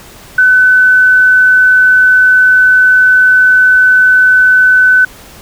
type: tone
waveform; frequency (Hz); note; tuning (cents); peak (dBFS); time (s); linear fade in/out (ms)
sine; 1508; F#6; +32; -3; 0.38-5.05; 5
effects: pink hiss -35 dBFS RMS until 5.41 s